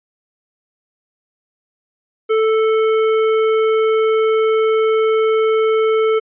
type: tone with tanh clipping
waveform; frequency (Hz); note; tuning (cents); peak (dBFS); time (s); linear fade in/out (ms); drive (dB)
sine; 440; A4; 0; -14; 2.29-6.2; 20; 15
effects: resampled to 8000 Hz